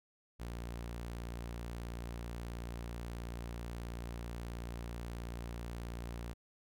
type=tone; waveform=sawtooth; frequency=58.5 Hz; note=A#1; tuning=7 cents sharp; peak=-37 dBFS; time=0.39-6.34 s; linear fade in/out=20 ms; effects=none